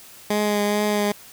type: tone with vibrato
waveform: 15% pulse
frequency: 207.7 Hz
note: G#3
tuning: in tune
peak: -13 dBFS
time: 0.3-1.12 s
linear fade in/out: 5 ms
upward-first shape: triangle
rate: 2.3 Hz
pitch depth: 21 cents each way
effects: white hiss -45 dBFS RMS until 1.32 s